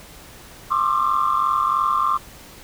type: tone cluster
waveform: sine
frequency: 1061 / 1162 / 1205 / 1336 Hz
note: C6 / D6 / D6 / E6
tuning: +24 / -19 / +44 / +23 cents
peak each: -20 / -22 / -21 / -28 dBFS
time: 0.7-2.18 s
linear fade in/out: 20 ms
effects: tanh soft clip ceiling -9 dBFS + pink hiss -43 dBFS RMS until 2.63 s